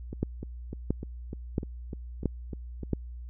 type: two click trains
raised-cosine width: 3 ms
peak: -13 / -23 dBFS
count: 5 / 10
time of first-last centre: 0.23-2.933 / 0.13-2.833 s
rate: 1.48 / 3.33 Hz
effects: added 60 Hz sine -38 dBFS peak until 3.29 s